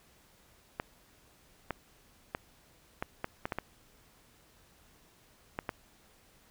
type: clicks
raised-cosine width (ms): 0.5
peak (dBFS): -18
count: 10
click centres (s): 0.799 / 1.707 / 2.349 / 3.025 / 3.244 / 3.455 / 3.522 / 3.586 / 5.589 / 5.692
effects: pink hiss -63 dBFS RMS until 6.5 s